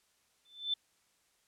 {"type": "tone with exponential growth", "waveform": "sine", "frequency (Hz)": 3530, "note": "A7", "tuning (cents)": 5, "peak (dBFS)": -27, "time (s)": [0.45, 0.74], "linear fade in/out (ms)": 5, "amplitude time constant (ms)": 63, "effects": ["white hiss -72 dBFS RMS until 1.47 s", "low-pass 10000 Hz 12 dB/octave"]}